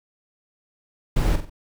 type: noise with echo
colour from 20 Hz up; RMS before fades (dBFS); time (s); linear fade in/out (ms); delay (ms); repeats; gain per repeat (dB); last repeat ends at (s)
brown; -19; 1.16-1.36; 5; 46; 3; -8; 1.498
effects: none